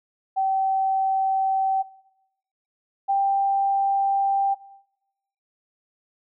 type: tone pair in turn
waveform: sine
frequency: 770 / 788 Hz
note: G5 / G5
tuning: -31 / +9 cents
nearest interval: unison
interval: 40 cents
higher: second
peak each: -19 / -18 dBFS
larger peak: second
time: 0.36-1.83 / 3.08-4.55 s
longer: neither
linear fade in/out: 20 ms
effects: noise-tail reverb RT60 0.9 s tail -20 dB re dry